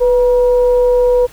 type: tone with frequency modulation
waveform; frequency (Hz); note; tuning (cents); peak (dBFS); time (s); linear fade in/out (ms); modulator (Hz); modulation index
sine; 493.9; B4; 0; -8; 0-1.27; 20; 461; 0.31
effects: pink hiss -41 dBFS RMS until 1.32 s